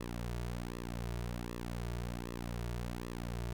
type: tone with flanger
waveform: sawtooth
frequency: 59.2 Hz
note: A#1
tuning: 27 cents sharp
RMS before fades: -40 dBFS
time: 0-3.53 s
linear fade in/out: 5 ms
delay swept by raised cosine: 1.3 to 3.9 ms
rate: 1.3 Hz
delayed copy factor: -0.9
effects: none